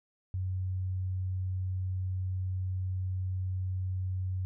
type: tone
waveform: sine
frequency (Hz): 93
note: F#2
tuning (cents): +9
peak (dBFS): -30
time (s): 0.34-4.45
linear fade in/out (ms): 0
effects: none